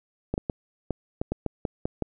clicks, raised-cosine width 2 ms, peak -13 dBFS, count 10, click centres 0.34 / 0.379 / 0.498 / 0.907 / 1.215 / 1.32 / 1.463 / 1.652 / 1.855 / 2.023 s, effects none

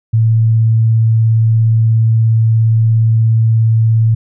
sine tone with vibrato, 112.4 Hz, A2, 37 cents sharp, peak -7 dBFS, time 0.13-4.15 s, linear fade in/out 10 ms, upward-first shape sine, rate 17 Hz, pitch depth 9 cents each way, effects none

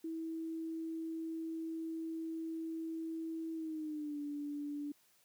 sine tone with pitch glide, 324.8 to 291 Hz, E4 to D4, -26 to -16 cents, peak -38 dBFS, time 0.04-4.92 s, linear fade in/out 5 ms, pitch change -190 cents, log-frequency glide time 3.54-4.19 s, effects white hiss -70 dBFS RMS until 5.24 s + high-pass 100 Hz 12 dB/octave

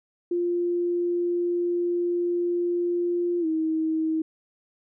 sine tone with pitch glide, 349.2 to 318.4 Hz, F4 to D#4, 0 to +40 cents, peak -22 dBFS, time 0.31-4.22 s, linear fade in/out 5 ms, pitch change -160 cents, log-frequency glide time 3.4-3.46 s, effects none

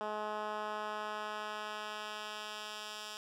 10% pulse tone with band-pass filter sweep, 212.1 Hz, G#3, 37 cents sharp, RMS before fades -41 dBFS, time 0.01-3.17 s, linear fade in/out 0 ms, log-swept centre 800 to 4400 Hz, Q 0.83, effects none

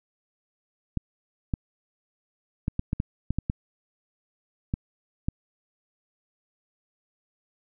clicks, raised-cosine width 5 ms, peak -13 dBFS, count 11, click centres 0.973 / 1.538 / 2.681 / 2.794 / 2.931 / 3.001 / 3.306 / 3.386 / 3.499 / 4.739 / 5.285 s, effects none

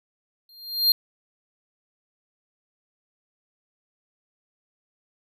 square tone with exponential growth, 4200 Hz, C8, 6 cents sharp, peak -13 dBFS, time 0.49-0.92 s, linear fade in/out 2 ms, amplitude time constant 93 ms, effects none

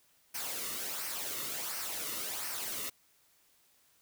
white noise with flanger, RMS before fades -38 dBFS, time 0.34-2.9 s, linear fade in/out 10 ms, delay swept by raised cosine 0.27 to 1.27 ms, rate 1.4 Hz, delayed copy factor -0.55, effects white hiss -68 dBFS RMS until 4.01 s

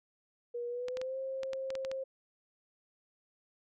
sine tone with pitch glide, 479.3 to 531.8 Hz, A#4 to C5, +48 to +28 cents, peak -35 dBFS, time 0.54-2.04 s, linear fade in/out 10 ms, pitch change +180 cents, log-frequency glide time 0.68-1.18 s
clicks, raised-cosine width 0.2 ms, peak -25 dBFS, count 9, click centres 0.884 / 0.971 / 1.015 / 1.433 / 1.533 / 1.704 / 1.753 / 1.849 / 1.915 s
effects none

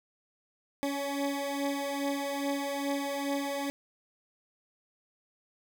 20% pulse beating tone pair, 279.8 / 282.2 Hz, C#4 / C#4, +16 / +31 cents, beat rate 2.4 Hz, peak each -27 / -31 dBFS, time 0.83-3.7 s, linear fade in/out 0 ms, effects none

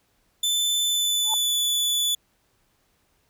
sawtooth tone with pitch glide, 3523 to 3464 Hz, A7 to A7, +1 to -28 cents, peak -18 dBFS, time 0.43-2.15 s, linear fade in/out 5 ms, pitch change -29 cents, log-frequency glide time 0.83-1.56 s
sine tone with exponential growth, 872 Hz, A5, 16 cents flat, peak -22 dBFS, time 1.22-1.34 s, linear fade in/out 1 ms, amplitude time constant 25 ms
effects pink hiss -67 dBFS RMS until 3.29 s

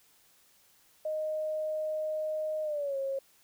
sine tone with pitch glide, 620 to 542.9 Hz, D#5 to C#5, -6 to -36 cents, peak -30 dBFS, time 1.05-3.19 s, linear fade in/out 5 ms, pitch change -230 cents, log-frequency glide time 2.63-2.97 s, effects white hiss -64 dBFS RMS until 3.43 s

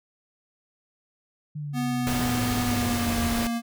sine exponential sweep, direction down, 151.9 to 83.2 Hz, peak -30 dBFS, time 1.55-3.34 s, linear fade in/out 10 ms
square tone with pitch glide, 246.2 to 233.5 Hz, B3 to A#3, -5 to +3 cents, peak -26 dBFS, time 1.73-3.62 s, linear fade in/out 50 ms, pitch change -92 cents, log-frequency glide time 2.61-3.18 s
pink noise, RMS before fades -30 dBFS, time 2.07-3.47 s, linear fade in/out 0 ms
effects none

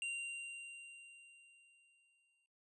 square tone with exponential decay, 2771 Hz, F7, 14 cents flat, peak -38 dBFS, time 0.02-2.46 s, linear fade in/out 1 ms, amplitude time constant 530 ms, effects noise-tail reverb RT60 0.4 s tail -18 dB re dry + resampled to 24000 Hz

